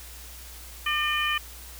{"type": "harmonic tone with a mistuned harmonic", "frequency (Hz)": 605, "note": "D#5", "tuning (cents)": -49, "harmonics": [2, 3, 4, 5], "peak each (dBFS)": [-29, -29, -29, -29], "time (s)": [0.86, 1.38], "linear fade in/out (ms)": 5, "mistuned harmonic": 2, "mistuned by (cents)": -17, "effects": ["added 60 Hz sine -44 dBFS peak until 1.79 s", "white hiss -45 dBFS RMS until 1.79 s"]}